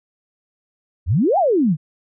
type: exponential two-way sweep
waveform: sine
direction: up then down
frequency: 71.3 to 830.6 to 138.3 Hz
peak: -13 dBFS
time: 1.06-1.77 s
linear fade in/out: 50 ms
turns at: 1.38 s
effects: none